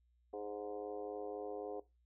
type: harmonic tone with a mistuned harmonic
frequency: 103.83 Hz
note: G#2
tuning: in tune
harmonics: 3 / 4 / 5 / 6 / 7 / 8 / 9 / 10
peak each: -51 / -44 / -47 / -57 / -49 / -62 / -62 / -64 dBFS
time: 0.33-1.8 s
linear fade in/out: 5 ms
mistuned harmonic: 6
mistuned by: -48 cents
effects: noise-tail reverb RT60 0.2 s tail -17 dB re dry + added 60 Hz sine -70 dBFS peak until 2.05 s